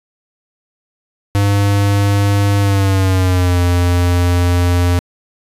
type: tone with pitch glide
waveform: square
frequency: 100.7 to 88.17 Hz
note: G2 to F2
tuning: +47 to +17 cents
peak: -11 dBFS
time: 1.35-4.99 s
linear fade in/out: 0 ms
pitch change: -230 cents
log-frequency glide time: 2.6-3.6 s
effects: resampled to 32000 Hz